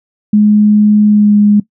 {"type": "tone with pitch glide", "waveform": "sine", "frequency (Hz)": [209.9, 207], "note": ["G#3", "G#3"], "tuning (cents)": [19, -5], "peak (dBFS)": -4, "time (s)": [0.33, 1.6], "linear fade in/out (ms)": 5, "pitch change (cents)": -24, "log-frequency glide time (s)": [1.06, 1.36], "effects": ["noise-tail reverb RT60 0.1 s tail -18 dB re dry"]}